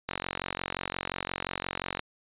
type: click train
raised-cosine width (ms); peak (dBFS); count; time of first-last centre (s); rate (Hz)
0.3; -14; 88; 0.09-1.994; 45.7
effects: resampled to 8000 Hz